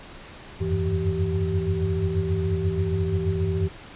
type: tone cluster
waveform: sine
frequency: 84.7 / 92.9 / 99.2 / 164.9 / 386.1 Hz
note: E2 / F#2 / G2 / E3 / G4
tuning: +48 / +7 / +21 / +1 / -26 cents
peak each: -28 dBFS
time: 0.6-3.69 s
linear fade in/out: 20 ms
effects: pink hiss -43 dBFS RMS until 3.95 s + resampled to 8000 Hz